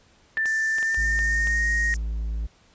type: tone with pitch glide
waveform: sine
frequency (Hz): 1774 to 1868.7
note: A6 to A#6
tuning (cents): +14 to +4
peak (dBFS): -21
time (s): 0.37-1.94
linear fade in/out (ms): 0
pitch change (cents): +90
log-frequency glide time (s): 0.69-1.68
type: clicks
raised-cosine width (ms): 0.3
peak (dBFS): -21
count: 7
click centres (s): 0.375 / 0.457 / 0.784 / 0.828 / 0.945 / 1.191 / 1.472
type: high-pass noise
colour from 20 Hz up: pink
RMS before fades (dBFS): -36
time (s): 0.45-1.97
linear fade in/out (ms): 10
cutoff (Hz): 5400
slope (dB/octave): 48
type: tone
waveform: triangle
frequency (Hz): 55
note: A1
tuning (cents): 0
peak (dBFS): -23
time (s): 0.97-2.47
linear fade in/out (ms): 10
effects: pink hiss -58 dBFS RMS until 2.74 s + resampled to 16000 Hz